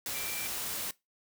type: tone in noise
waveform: sine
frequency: 2349 Hz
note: D7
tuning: in tune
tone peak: -42 dBFS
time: 0.14-0.47 s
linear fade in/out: 2 ms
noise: white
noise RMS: -36 dBFS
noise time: 0.06-0.91 s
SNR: -9 dB
effects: noise-tail reverb RT60 0.2 s tail -21 dB re dry